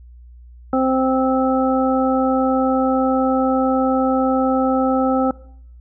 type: harmonic tone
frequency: 261.6 Hz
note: C4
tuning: in tune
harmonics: 1 / 2 / 3 / 5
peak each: -17 / -20 / -22 / -24 dBFS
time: 0.73-5.31 s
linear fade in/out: 2 ms
effects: noise-tail reverb RT60 0.7 s tail -22 dB re dry + added 60 Hz sine -39 dBFS peak until 5.8 s